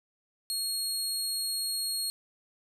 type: tone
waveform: 25% pulse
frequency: 4294 Hz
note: C8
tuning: 44 cents sharp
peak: -25 dBFS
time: 0.5-2.1 s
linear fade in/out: 0 ms
effects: none